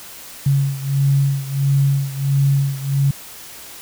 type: beating tone pair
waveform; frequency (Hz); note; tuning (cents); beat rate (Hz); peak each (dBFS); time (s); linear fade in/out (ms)
sine; 138.1 / 139.6; C#3 / C#3; -6 / +13; 1.5; -16 / -19; 0.46-3.11; 5
effects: white hiss -37 dBFS RMS until 3.81 s